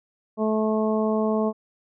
harmonic tone, 217.1 Hz, A3, 23 cents flat, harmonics 1 / 2 / 3 / 4 / 5, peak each -23 / -25 / -27 / -34 / -33 dBFS, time 0.37-1.53 s, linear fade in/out 50 ms, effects none

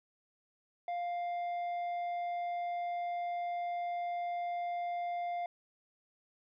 sine tone with tanh clipping, 700 Hz, F5, 4 cents sharp, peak -35 dBFS, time 0.88-5.46 s, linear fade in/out 2 ms, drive 6 dB, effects none

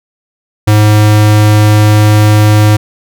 square tone, 105.9 Hz, G#2, 34 cents sharp, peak -4 dBFS, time 0.67-2.77 s, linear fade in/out 10 ms, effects none

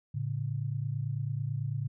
sine tone pair together, 111.91 / 141 Hz, A2 / C#3, +30 / +30 cents, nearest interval major third, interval 400 cents, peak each -33 / -33 dBFS, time 0.14-1.88 s, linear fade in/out 10 ms, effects none

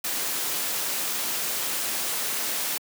white noise, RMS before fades -28 dBFS, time 0.04-2.78 s, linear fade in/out 5 ms, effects high-pass 200 Hz 12 dB/octave

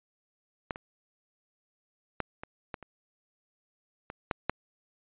clicks, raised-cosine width 0.5 ms, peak -16 / -26 / -14 / -24 / -20 / -30 / -24 / -13 / -11 dBFS, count 9, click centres 0.708 / 0.759 / 2.203 / 2.435 / 2.742 / 2.827 / 4.101 / 4.312 / 4.496 s, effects resampled to 8000 Hz

